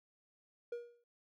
triangle tone with exponential decay, 476.3 Hz, A#4, 37 cents sharp, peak -34 dBFS, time 0.72-1.04 s, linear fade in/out 5 ms, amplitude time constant 68 ms, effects noise-tail reverb RT60 0.1 s tail -25 dB re dry

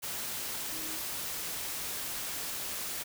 sine tone in noise, 314 Hz, D#4, 16 cents sharp, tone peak -46 dBFS, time 0.71-0.98 s, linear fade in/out 20 ms, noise white, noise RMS -37 dBFS, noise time 0.02-3.04 s, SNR -12 dB, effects none

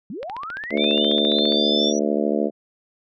sine linear sweep, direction up, 165.4 to 5920 Hz, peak -29 dBFS, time 0.1-1.99 s, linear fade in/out 2 ms
click train, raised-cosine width 0.3 ms, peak -19 dBFS, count 20, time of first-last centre 0.23-1.523 s, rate 14.7 Hz
harmonic tone, 73.42 Hz, D2, in tune, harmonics 3 / 4 / 5 / 6 / 7 / 8 / 9, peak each -24 / -25 / -26 / -27 / -27 / -28 / -29 dBFS, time 0.7-2.51 s, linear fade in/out 50 ms
sine tone with pitch glide, 3577 to 3532 Hz, A7 to A7, +28 to +6 cents, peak -20 dBFS, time 0.77-1.93 s, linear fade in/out 50 ms, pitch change -22 cents, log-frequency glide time 1.32-1.81 s
effects none

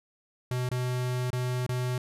square tone with dropouts, 125.4 Hz, B2, 27 cents sharp, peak -28 dBFS, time 0.51-1.98 s, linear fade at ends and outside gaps 2 ms, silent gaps 0.69-0.714 / 1.304-1.33 / 1.665-1.691 s, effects resampled to 32000 Hz

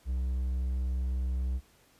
triangle tone with hard clipping, 64.1 Hz, C2, 35 cents flat, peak -29 dBFS, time 0.05-1.61 s, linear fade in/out 50 ms, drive 6 dB, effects pink hiss -63 dBFS RMS until 1.99 s + resampled to 32000 Hz

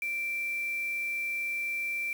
sine tone with quantisation, 2349 Hz, D7, in tune, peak -30 dBFS, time 0.02-2.13 s, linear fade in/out 2 ms, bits 7, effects none

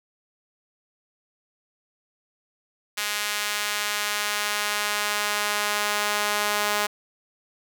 sawtooth tone with high-pass filter sweep, 207.7 Hz, G#3, in tune, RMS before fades -26 dBFS, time 2.97-6.87 s, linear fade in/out 10 ms, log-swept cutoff 1900 to 840 Hz, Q 0.78, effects none

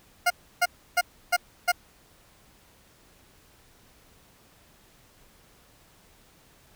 20% pulse tone bursts, 710 Hz, F5, 28 cents sharp, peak -14 dBFS, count 5, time 0.26-1.72 s, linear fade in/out 10 ms, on 44 ms, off 310 ms, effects pink hiss -58 dBFS RMS until 6.75 s

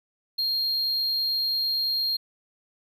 triangle tone, 4223 Hz, C8, 15 cents sharp, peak -22 dBFS, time 0.38-2.17 s, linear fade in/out 10 ms, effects none

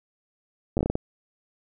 slowing click train, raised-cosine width 2 ms, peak -11 dBFS, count 8, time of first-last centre 0.77-0.954 s, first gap 9 ms, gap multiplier 1.35, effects none

